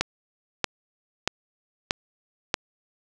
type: click train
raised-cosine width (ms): 0.2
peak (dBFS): -4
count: 5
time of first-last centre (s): 0.01-2.542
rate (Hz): 1.58
effects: none